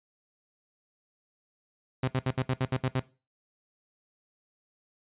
sawtooth tone bursts, 130 Hz, C3, 11 cents flat, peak -21 dBFS, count 9, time 2.03-3 s, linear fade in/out 5 ms, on 50 ms, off 65 ms, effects noise-tail reverb RT60 0.3 s tail -18 dB re dry + resampled to 8000 Hz

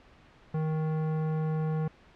sine tone with tanh clipping, 156.8 Hz, D#3, 14 cents sharp, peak -29 dBFS, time 0.54-1.88 s, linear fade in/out 5 ms, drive 16 dB, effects pink hiss -57 dBFS RMS until 2.15 s + low-pass 3000 Hz 12 dB/octave

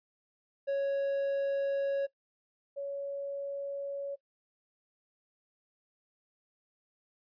triangle / sine tone pair in turn, 554.4 / 559.9 Hz, C#5 / C#5, 0 / +17 cents, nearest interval unison, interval 17 cents, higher second, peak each -26 / -34 dBFS, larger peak first, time 0.67-2.07 / 2.76-4.16 s, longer neither, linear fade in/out 20 ms, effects noise-tail reverb RT60 0.1 s tail -20 dB re dry + resampled to 11025 Hz

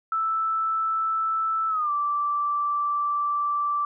sine tone with pitch glide, 1318.5 to 1167.9 Hz, E6 to D6, 0 to -10 cents, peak -22 dBFS, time 0.12-3.85 s, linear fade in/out 2 ms, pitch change -210 cents, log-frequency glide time 1.69-1.91 s, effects none

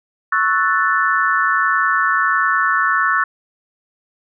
sine chord, F# minor seventh, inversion second, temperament equal, 1108.7 / 1318.5 / 1480 / 1760 Hz, C#6 / E6 / F#6 / A6, 0 / 0 / 0 / 0 cents, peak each -19 dBFS, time 0.32-3.24 s, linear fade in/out 5 ms, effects none

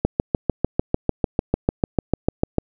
click train, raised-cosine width 2 ms, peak -3 dBFS, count 18, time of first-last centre 0.05-2.584 s, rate 6.71 Hz, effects none

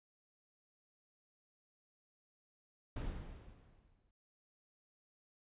brown noise with exponential decay, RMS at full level -38 dBFS, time 2.96-4.11 s, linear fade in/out 5 ms, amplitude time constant 250 ms, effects resampled to 8000 Hz

